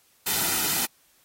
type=noise with comb filter; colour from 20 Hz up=white; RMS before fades=-25 dBFS; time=0.26-0.86 s; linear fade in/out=10 ms; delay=1.8 ms; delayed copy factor=-0.6; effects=white hiss -62 dBFS RMS until 1.24 s + AAC 48 kbps